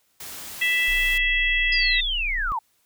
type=noise; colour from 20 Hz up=white; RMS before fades=-37 dBFS; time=0.2-1.18 s; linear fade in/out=5 ms
type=harmonic tone; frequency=660 Hz; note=E5; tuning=2 cents sharp; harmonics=3 / 4 / 5; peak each=-21 / -24 / -28 dBFS; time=0.61-2.01 s; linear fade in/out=10 ms
type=tone; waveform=sine; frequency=30.33 Hz; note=B0; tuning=30 cents flat; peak=-28 dBFS; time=0.88-2.52 s; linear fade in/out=0 ms
type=linear sweep; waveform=sine; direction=down; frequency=5030 to 837 Hz; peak=-23 dBFS; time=1.72-2.59 s; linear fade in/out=5 ms
effects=white hiss -66 dBFS RMS until 2.85 s